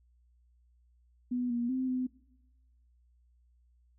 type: tone with pitch steps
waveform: sine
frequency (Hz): 247.1 / 238.4 / 259.2 / 254.6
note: B3 / A#3 / C4 / C4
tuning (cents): +1 / +39 / -16 / -47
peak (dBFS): -29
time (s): 1.31-2.07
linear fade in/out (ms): 10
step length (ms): 190
effects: noise-tail reverb RT60 1.0 s tail -21 dB re dry + added 60 Hz sine -63 dBFS peak until 3.98 s